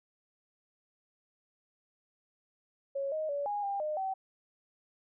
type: tone with pitch steps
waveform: sine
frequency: 552 / 624 / 571 / 823 / 798 / 610 / 766 Hz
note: C#5 / D#5 / D5 / G#5 / G5 / D#5 / G5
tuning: -7 / +5 / -49 / -16 / +31 / -34 / -40 cents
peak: -31 dBFS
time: 2.95-4.14 s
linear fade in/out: 10 ms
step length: 170 ms
effects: none